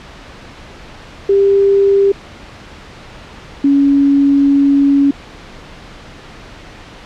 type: tone pair in turn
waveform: sine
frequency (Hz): 396 / 280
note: G4 / C#4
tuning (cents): +18 / +18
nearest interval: tritone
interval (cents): 600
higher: first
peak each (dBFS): -7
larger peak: neither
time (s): 1.29-2.12 / 3.64-5.11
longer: second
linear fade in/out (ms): 5
effects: pink hiss -35 dBFS RMS until 7.05 s + low-pass 4000 Hz 12 dB/octave